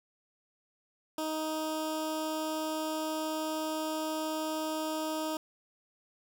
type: tone with notch filter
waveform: 15% pulse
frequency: 313 Hz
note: D#4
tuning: 10 cents sharp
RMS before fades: -34 dBFS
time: 1.18-5.37 s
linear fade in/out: 2 ms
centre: 1900 Hz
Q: 1.4
effects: none